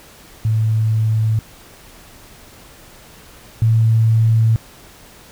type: tone pair in turn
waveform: sine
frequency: 110.1 / 112.28 Hz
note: A2 / A2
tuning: +2 / +36 cents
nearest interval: unison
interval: 34 cents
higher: second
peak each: -13 / -10 dBFS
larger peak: second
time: 0.45-1.39 / 3.62-4.56 s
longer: neither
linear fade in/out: 0 ms
effects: pink hiss -43 dBFS RMS until 5.31 s